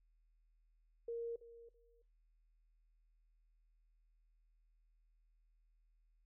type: tone with echo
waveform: sine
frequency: 466.2 Hz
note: A#4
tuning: in tune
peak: -39 dBFS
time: 1.08-1.36 s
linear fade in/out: 5 ms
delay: 330 ms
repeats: 2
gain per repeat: -15 dB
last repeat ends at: 2.02 s
effects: noise-tail reverb RT60 0.2 s tail -19 dB re dry + added 40 Hz sine -70 dBFS peak until 6.25 s